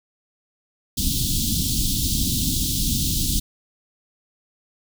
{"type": "band-stop noise", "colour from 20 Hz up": "pink", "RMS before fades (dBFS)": -22, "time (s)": [0.97, 3.4], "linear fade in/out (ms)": 10, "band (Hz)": [290, 3300], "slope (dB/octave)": 48, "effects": []}